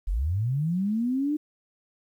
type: linear sweep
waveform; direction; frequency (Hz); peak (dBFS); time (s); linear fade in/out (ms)
sine; up; 37.41 to 306.6; -23; 0.07-1.37; 10
effects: 10-bit